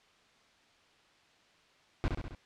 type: noise with echo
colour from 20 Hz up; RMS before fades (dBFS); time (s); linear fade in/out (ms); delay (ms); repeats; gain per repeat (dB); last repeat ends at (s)
brown; -29; 2.04-2.08; 0; 67; 4; -4; 2.348
effects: white hiss -64 dBFS RMS until 2.45 s + low-pass 4000 Hz 12 dB/octave